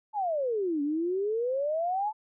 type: exponential two-way sweep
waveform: sine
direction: down then up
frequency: 881 to 281.8 to 881 Hz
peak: -26 dBFS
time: 0.13-2.13 s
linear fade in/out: 50 ms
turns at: 0.82 s
effects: none